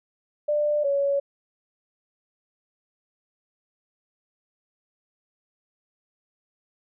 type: tone pair in turn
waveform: sine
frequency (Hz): 594 / 560.7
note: D5 / C#5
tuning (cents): +20 / +20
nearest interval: minor second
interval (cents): 100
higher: first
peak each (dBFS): -20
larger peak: neither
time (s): 0.48-0.84 / 0.84-1.2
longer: neither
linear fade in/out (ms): 10
effects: none